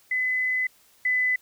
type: tone pair in turn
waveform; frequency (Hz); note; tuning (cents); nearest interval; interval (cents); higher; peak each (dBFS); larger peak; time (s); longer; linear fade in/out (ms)
sine; 2016 / 2006; B6 / B6; +35 / +26; unison; 9; first; -22 / -20; second; 0.11-0.67 / 1.05-1.36; first; 5
effects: white hiss -59 dBFS RMS until 1.41 s